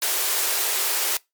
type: high-pass noise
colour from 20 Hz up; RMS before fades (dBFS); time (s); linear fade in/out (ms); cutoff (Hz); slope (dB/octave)
white; -23; 0.02-1.17; 2; 340; 96
effects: noise-tail reverb RT60 0.2 s tail -24 dB re dry + MP3 96 kbps